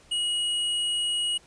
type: tone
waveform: square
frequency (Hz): 2900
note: F#7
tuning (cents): -35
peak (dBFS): -25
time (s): 0.11-1.38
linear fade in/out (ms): 10
effects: pink hiss -56 dBFS RMS until 1.46 s + resampled to 22050 Hz